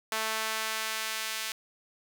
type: tone with high-pass filter sweep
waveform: sawtooth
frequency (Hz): 220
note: A3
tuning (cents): 0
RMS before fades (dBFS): -33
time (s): 0.12-1.52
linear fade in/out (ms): 2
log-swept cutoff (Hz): 960 to 2300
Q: 0.75
effects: none